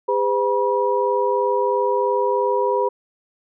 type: tone cluster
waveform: sine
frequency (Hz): 405 / 508 / 967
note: G#4 / B4 / B5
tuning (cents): -43 / +49 / -37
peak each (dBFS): -21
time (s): 0.08-2.89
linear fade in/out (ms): 10
effects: none